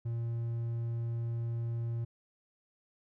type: tone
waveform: triangle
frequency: 116.54 Hz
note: A#2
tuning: in tune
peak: -30 dBFS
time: 0.05-2.05 s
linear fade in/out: 10 ms
effects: none